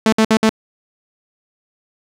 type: tone bursts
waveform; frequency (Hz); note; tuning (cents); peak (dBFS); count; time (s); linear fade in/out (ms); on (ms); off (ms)
sawtooth; 220; A3; 0; -6; 4; 0.06-0.494; 2; 65; 58
effects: low-pass 8000 Hz 12 dB/octave + 8-bit